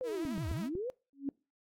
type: linear two-way sweep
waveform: sine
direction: down then up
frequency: 527 to 61.5 to 527 Hz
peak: -34 dBFS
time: 0.01-0.9 s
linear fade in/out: 0 ms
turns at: 0.5 s
type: tone with vibrato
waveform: sawtooth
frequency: 323.7 Hz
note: E4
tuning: 31 cents flat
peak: -38 dBFS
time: 0.03-0.7 s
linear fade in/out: 50 ms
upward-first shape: triangle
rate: 11 Hz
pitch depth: 76 cents each way
type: clicks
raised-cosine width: 3 ms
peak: -29 dBFS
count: 4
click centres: 0.252 / 0.379 / 0.514 / 0.753 s
type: tone with exponential growth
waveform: sine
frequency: 277.2 Hz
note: C#4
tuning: in tune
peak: -28 dBFS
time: 1.13-1.29 s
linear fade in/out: 1 ms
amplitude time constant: 34 ms
effects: noise-tail reverb RT60 0.3 s tail -24 dB re dry + AAC 64 kbps